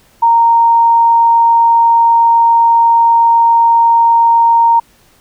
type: tone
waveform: sine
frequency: 927 Hz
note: A#5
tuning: 10 cents flat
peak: -5 dBFS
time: 0.22-4.8 s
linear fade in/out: 10 ms
effects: pink hiss -49 dBFS RMS until 5.2 s